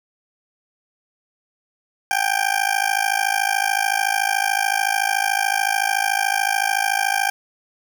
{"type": "tone with amplitude modulation", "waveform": "20% pulse", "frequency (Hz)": 790, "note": "G5", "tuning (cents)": 13, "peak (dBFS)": -9, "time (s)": [2.11, 7.3], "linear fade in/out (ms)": 0, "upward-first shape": "sine", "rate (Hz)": 53.7, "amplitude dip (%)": 95, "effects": []}